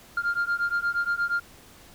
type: beating tone pair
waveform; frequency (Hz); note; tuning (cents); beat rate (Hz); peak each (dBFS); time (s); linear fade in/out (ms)
sine; 1396.9 / 1405.4; F6 / F6; 0 / +10; 8.5; -25; 0.17-1.4; 5
effects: tanh soft clip ceiling -20 dBFS + pink hiss -51 dBFS RMS until 1.94 s